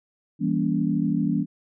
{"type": "chord", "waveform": "sine", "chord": "E diminished seventh", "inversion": "none", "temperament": "just", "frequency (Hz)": [164.81, 197.78, 237.3, 284.8], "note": ["E3", "G3", "Bb3", "Db4"], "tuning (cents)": [0, 16, 31, 47], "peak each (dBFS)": -26, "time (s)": [0.39, 1.46], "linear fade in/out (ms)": 50, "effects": []}